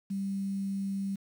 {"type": "tone with quantisation", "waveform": "sine", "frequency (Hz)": 196, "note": "G3", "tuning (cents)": 0, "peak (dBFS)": -30, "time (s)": [0.1, 1.16], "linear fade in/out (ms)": 10, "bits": 9, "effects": []}